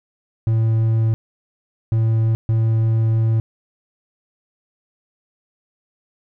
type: tone bursts at uneven times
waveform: triangle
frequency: 112.1 Hz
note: A2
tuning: 33 cents sharp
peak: -12 dBFS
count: 3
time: 0.47-1.14 / 1.92-2.35 / 2.49-3.4 s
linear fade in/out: 0 ms
effects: none